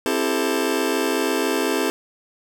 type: chord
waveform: sawtooth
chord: A minor seventh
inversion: first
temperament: just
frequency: 264 / 330 / 396 / 440 Hz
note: C4 / E4 / G4 / A4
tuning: +16 / +2 / +18 / 0 cents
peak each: -21 dBFS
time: 0.06-1.9 s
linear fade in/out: 0 ms
effects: none